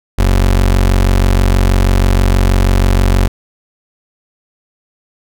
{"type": "tone", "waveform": "30% pulse", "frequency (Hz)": 46.25, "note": "F#1", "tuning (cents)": 0, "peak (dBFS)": -5, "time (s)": [0.18, 3.28], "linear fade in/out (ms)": 10, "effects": []}